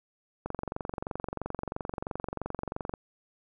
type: click train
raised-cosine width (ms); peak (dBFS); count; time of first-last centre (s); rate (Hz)
1; -19; 58; 0.46-2.938; 23
effects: none